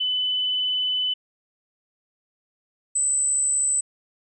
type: tone pair in turn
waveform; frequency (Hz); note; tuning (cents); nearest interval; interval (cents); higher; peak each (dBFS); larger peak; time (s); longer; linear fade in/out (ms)
sine; 3007 / 8028; F#7 / B8; +27 / +27; octave + perfect fourth; 1700; second; -21 / -19; second; 0-1.14 / 2.95-3.81; first; 10
effects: none